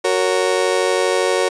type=chord; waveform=35% pulse; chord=F# major; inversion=none; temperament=just; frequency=370 / 462.5 / 555 Hz; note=F#4 / A#4 / C#5; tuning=0 / -14 / +2 cents; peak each=-18 dBFS; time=0.04-1.49 s; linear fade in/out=10 ms; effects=resampled to 22050 Hz